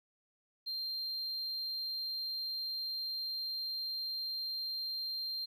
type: tone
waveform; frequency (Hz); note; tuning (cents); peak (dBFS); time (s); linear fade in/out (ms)
sine; 4175; C8; -5; -33; 0.66-5.46; 20
effects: tanh soft clip ceiling -35 dBFS + 12-bit